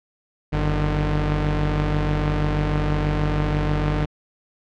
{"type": "tone pair together", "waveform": "sawtooth", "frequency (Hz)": [48.05, 150.4], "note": ["G1", "D3"], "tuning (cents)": [-34, 42], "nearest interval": "octave + minor sixth", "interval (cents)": 1976, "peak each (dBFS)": -18, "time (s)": [0.52, 4.06], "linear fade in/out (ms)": 20, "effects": ["low-pass 3000 Hz 12 dB/octave"]}